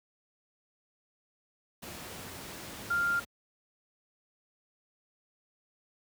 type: tone in noise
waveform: sine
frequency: 1396.9 Hz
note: F6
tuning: in tune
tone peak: -26 dBFS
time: 2.9-3.2 s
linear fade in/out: 10 ms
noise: pink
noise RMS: -43 dBFS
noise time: 1.82-3.25 s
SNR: +14 dB
effects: high-pass 80 Hz 12 dB/octave